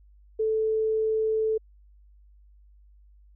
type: tone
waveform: sine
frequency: 438.4 Hz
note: A4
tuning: 6 cents flat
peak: -22 dBFS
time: 0.39-1.58 s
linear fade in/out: 10 ms
effects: added 50 Hz sine -52 dBFS peak until 3.35 s